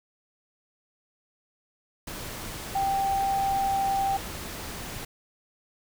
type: tone in noise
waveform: sine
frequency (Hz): 784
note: G5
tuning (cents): 0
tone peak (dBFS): -23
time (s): 2.75-4.17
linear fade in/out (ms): 5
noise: pink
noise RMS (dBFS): -37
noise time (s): 2.07-5.05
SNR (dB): +11
effects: none